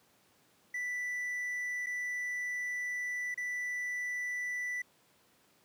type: tone with dropouts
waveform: triangle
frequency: 1975.5 Hz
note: B6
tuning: in tune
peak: -32 dBFS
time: 0.74-4.82 s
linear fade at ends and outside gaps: 5 ms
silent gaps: 1.862-1.867 / 3.344-3.375 s
effects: pink hiss -67 dBFS RMS until 5.64 s + high-pass 150 Hz 12 dB/octave